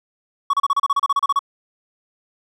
triangle tone bursts, 1122 Hz, C#6, 21 cents sharp, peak -12 dBFS, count 14, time 0.5-1.392 s, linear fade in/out 5 ms, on 34 ms, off 32 ms, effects none

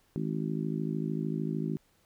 harmonic tone, 53.3 Hz, G#1, 46 cents sharp, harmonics 3 / 4 / 5 / 6 / 7, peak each -33 / -35 / -37 / -39 / -40 dBFS, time 0.16-1.77 s, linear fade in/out 0 ms, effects pink hiss -68 dBFS RMS until 2.05 s

